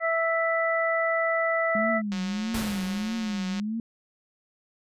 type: harmonic tone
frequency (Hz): 659.3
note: E5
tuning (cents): 0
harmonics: 1 / 2 / 3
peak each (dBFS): -25 / -29 / -27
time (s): 0-2.02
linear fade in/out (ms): 50
type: tone with vibrato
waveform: sine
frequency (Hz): 207.7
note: G#3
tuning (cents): 0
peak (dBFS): -27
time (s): 1.75-3.8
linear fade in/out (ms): 2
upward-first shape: triangle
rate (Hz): 1.6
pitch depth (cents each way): 180
type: click train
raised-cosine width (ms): 0.2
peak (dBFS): -21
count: 270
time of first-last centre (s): 2.12-3.598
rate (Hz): 182
type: noise with exponential decay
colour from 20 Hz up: pink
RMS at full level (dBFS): -31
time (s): 2.54-3.6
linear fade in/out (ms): 5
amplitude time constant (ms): 230
effects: resampled to 32000 Hz